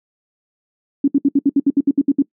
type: tone bursts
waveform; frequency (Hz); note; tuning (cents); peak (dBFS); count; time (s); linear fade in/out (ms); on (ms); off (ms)
sine; 280; C#4; +18; -9; 12; 1.04-2.223; 5; 39; 65
effects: noise-tail reverb RT60 0.1 s tail -21 dB re dry